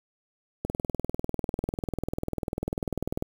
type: click train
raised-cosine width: 2 ms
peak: -15 dBFS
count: 53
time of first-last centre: 0.65-3.224 s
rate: 20.2 Hz
effects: 7-bit